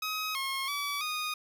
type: tone with pitch steps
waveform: 15% pulse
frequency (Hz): 1266 / 1078 / 1146 / 1236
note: D#6 / C#6 / D6 / D#6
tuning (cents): +30 / -49 / -43 / -12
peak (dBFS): -25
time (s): 0.02-1.34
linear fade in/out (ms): 5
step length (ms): 330
effects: none